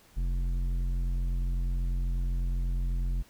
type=tone with tanh clipping; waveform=sine; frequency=44.08 Hz; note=F1; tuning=17 cents sharp; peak=-28 dBFS; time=0.16-3.23 s; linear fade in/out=20 ms; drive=10 dB; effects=pink hiss -59 dBFS RMS until 3.29 s